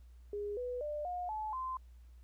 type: tone with pitch steps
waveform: sine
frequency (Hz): 411.3 / 494.8 / 595.3 / 716.1 / 861.5 / 1036.4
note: G#4 / B4 / D5 / F5 / A5 / C6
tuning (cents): -17 / +3 / +23 / +43 / -37 / -17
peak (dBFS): -36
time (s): 0.33-1.77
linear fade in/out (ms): 2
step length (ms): 240
effects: added 60 Hz sine -53 dBFS peak until 2.23 s + pink hiss -75 dBFS RMS until 2.23 s